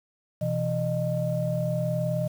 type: tone cluster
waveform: sine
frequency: 126.3 / 165.6 / 610 Hz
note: B2 / E3 / D#5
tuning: +39 / +8 / -34 cents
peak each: -28 dBFS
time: 0.41-2.28 s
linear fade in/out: 10 ms
effects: tanh soft clip ceiling -15 dBFS + 8-bit